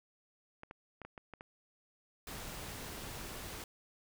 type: clicks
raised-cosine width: 0.5 ms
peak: -32 dBFS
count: 7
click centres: 0.634 / 0.711 / 1.017 / 1.05 / 1.178 / 1.337 / 1.409 s
type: noise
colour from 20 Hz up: pink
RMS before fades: -45 dBFS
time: 2.27-3.64 s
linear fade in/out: 2 ms
effects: none